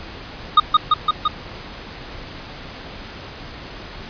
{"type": "tone with echo", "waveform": "square", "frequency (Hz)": 1235, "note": "D#6", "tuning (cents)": -13, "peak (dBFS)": -7, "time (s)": [0.57, 0.6], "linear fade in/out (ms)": 5, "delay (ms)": 170, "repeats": 4, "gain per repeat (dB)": -2, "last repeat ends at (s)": 1.28, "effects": ["pink hiss -35 dBFS RMS until 4.09 s", "resampled to 11025 Hz"]}